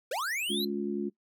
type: linear sweep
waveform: square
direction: up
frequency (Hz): 441.4 to 4133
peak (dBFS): -31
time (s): 0.11-0.65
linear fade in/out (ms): 5
type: harmonic tone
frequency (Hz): 70.8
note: C#2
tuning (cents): +37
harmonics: 3 / 4 / 5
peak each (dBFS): -33 / -36 / -33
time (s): 0.49-1.1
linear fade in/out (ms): 20
effects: noise-tail reverb RT60 0.1 s tail -21 dB re dry